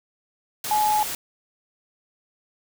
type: tone in noise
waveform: sine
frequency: 847 Hz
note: G#5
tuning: 34 cents sharp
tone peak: -18 dBFS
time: 0.71-1.03 s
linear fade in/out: 2 ms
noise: white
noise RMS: -30 dBFS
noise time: 0.64-1.15 s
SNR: +9 dB
effects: none

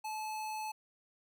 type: tone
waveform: square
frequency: 864 Hz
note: A5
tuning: 32 cents flat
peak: -38 dBFS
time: 0.04-0.72 s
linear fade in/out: 10 ms
effects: none

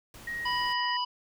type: noise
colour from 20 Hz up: pink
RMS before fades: -48 dBFS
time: 0.14-0.73 s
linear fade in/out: 2 ms
type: tone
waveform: sine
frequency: 1883 Hz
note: A#6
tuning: 17 cents sharp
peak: -32 dBFS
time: 0.27-0.97 s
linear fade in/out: 5 ms
type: harmonic tone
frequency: 987.8 Hz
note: B5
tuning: in tune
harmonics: 1 / 3 / 5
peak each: -29 / -34 / -36 dBFS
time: 0.45-1.05 s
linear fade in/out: 10 ms
effects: none

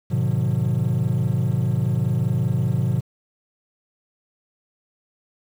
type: chord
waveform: triangle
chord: G# diminished seventh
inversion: none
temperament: just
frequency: 103.83 / 124.59 / 149.51 / 179.41 Hz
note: G#2 / B2 / D3 / F3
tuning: 0 / +16 / +31 / +47 cents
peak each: -23 / -19 / -23 / -24 dBFS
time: 0.1-3.01 s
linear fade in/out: 20 ms
effects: tanh soft clip ceiling -8 dBFS + 8-bit

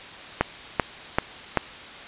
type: click train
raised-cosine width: 0.5 ms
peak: -3 dBFS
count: 4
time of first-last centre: 0.41-1.573 s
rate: 2.58 Hz
effects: white hiss -40 dBFS RMS until 2.07 s + resampled to 8000 Hz

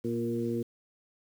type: harmonic tone with a mistuned harmonic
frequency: 116.8 Hz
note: A#2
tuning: 4 cents sharp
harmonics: 1 / 2 / 3 / 4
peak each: -37 / -32 / -33 / -36 dBFS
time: 0.04-0.63 s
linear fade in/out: 10 ms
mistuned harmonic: 2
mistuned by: +17 cents
effects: 9-bit

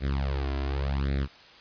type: tone with flanger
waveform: sawtooth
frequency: 68.7 Hz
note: C#2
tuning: 15 cents flat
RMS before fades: -28 dBFS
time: 0-1.28 s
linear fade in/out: 50 ms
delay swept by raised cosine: 0.49 to 2.99 ms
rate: 0.88 Hz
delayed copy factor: +1
effects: white hiss -51 dBFS RMS until 1.6 s + resampled to 11025 Hz

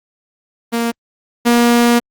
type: tone pair in turn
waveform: sawtooth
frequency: 233.1 / 237.9 Hz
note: A#3 / A#3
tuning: 0 / +35 cents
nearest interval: unison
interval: 35 cents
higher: second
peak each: -11 / -5 dBFS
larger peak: second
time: 0.72-0.92 / 1.45-2 s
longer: second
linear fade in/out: 20 ms
effects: Opus 32 kbps

